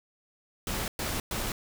pink noise bursts, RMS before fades -32 dBFS, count 3, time 0.67-1.52 s, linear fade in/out 2 ms, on 210 ms, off 110 ms, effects none

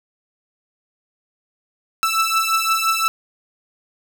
sawtooth beating tone pair, 1318.5 / 1324.3 Hz, E6 / E6, 0 / +8 cents, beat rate 5.8 Hz, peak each -16 / -16 dBFS, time 2.03-3.08 s, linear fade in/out 0 ms, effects none

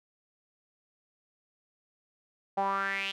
sawtooth tone with band-pass filter sweep, 195.8 Hz, G3, 2 cents flat, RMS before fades -31 dBFS, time 2.57-3.12 s, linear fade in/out 10 ms, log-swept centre 740 to 3200 Hz, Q 5.5, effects none

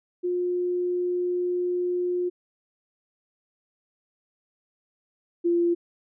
sine tone pair in turn, 356.8 / 344.3 Hz, F4 / F4, +37 / -25 cents, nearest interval minor second, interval 62 cents, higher first, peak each -23 / -19 dBFS, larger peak second, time 0.23-2.3 / 5.44-5.75 s, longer first, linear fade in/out 20 ms, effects none

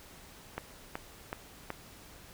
click train, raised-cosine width 0.5 ms, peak -20 dBFS, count 4, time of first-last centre 0.58-1.704 s, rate 2.67 Hz, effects pink hiss -53 dBFS RMS until 2.33 s

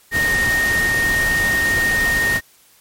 sine tone in noise, 1850 Hz, A#6, 14 cents flat, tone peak -15 dBFS, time 0.11-2.41 s, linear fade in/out 50 ms, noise pink, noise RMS -24 dBFS, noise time 0.11-2.41 s, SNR +6 dB, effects white hiss -52 dBFS RMS until 2.8 s + MP3 64 kbps

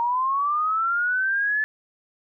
sine linear sweep, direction up, 929 to 1741 Hz, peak -20 dBFS, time 0-1.64 s, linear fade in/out 0 ms, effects none

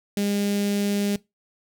sawtooth tone with notch filter, 202.7 Hz, G#3, 42 cents flat, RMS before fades -24 dBFS, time 0.17-1.16 s, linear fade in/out 2 ms, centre 1100 Hz, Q 0.53, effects noise-tail reverb RT60 0.2 s tail -21 dB re dry

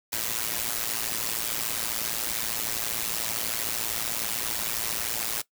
white noise with amplitude modulation, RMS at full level -26 dBFS, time 0.12-5.42 s, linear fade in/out 10 ms, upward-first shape sine, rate 113 Hz, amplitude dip 85%, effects noise-tail reverb RT60 0.1 s tail -19 dB re dry

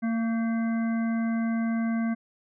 harmonic tone with a mistuned harmonic, 227.9 Hz, A#3, 39 cents flat, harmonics 1 / 3 / 5 / 7 / 9, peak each -24 / -38 / -43 / -41 / -44 dBFS, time 0.02-2.15 s, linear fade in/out 20 ms, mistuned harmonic 7, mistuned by -36 cents, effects none

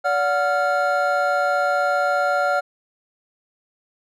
triangle tone cluster, 576 / 731 / 1388 Hz, D5 / F#5 / F6, -34 / -21 / -11 cents, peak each -20 dBFS, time 0.04-2.61 s, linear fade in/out 20 ms, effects none

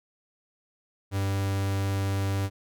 45% pulse tone, 98 Hz, G2, in tune, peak -25 dBFS, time 1.11-2.5 s, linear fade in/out 50 ms, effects none

